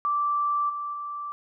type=tone with level steps; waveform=sine; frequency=1169 Hz; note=D6; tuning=8 cents flat; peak=-22 / -29 / -31 dBFS; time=0.05-1.32 s; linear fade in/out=0 ms; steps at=0.69 / 0.93 s; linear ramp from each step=10 ms; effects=none